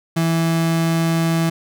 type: tone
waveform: 35% pulse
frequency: 164.81 Hz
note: E3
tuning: in tune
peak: -14 dBFS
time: 0.16-1.5 s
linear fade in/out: 10 ms
effects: none